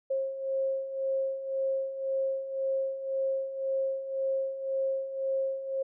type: beating tone pair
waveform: sine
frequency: 535 / 536.9 Hz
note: C5 / C5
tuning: +38 / +45 cents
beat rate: 1.9 Hz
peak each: -35 / -29 dBFS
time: 0.1-5.83 s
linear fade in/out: 10 ms
effects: none